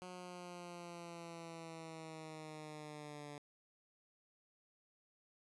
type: linear sweep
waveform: 10% pulse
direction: down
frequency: 182.1 to 145.5 Hz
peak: -40 dBFS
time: 0.02-3.38 s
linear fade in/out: 0 ms
effects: resampled to 24000 Hz